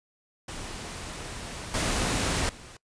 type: noise with level steps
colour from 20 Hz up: pink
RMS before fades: -38 / -27 / -46 dBFS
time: 0.48-2.77 s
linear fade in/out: 5 ms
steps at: 1.74 / 2.49 s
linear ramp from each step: 2 ms
effects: noise-tail reverb RT60 0.1 s tail -22 dB re dry + resampled to 22050 Hz